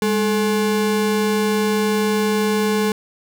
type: ring-modulated tone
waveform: square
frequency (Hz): 318.8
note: D#4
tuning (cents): +42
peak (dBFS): -14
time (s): 0.02-2.92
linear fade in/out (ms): 2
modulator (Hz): 115
effects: none